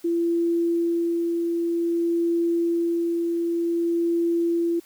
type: tone with tremolo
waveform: sine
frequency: 338.8 Hz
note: E4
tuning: 48 cents sharp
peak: -19 dBFS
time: 0.04-4.8 s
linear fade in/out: 10 ms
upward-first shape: sine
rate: 0.53 Hz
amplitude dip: 25%
effects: white hiss -54 dBFS RMS until 4.85 s